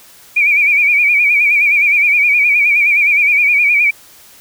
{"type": "tone with vibrato", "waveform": "sine", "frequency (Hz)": 2349, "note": "D7", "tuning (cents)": 0, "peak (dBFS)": -8, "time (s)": [0.36, 3.91], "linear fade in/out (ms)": 10, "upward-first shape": "sine", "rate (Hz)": 9.6, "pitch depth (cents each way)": 80, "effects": ["white hiss -42 dBFS RMS until 4.4 s"]}